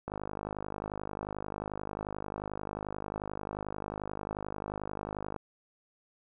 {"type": "click train", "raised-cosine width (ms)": 1, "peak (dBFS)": -22, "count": 272, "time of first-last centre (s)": [0.08, 5.363], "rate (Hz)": 51.3, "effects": []}